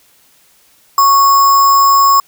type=tone with sample-and-hold; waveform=sine; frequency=1108.7 Hz; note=C#6; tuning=in tune; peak=-5 dBFS; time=0.98-2.2 s; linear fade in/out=2 ms; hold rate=6300 Hz; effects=white hiss -50 dBFS RMS until 2.27 s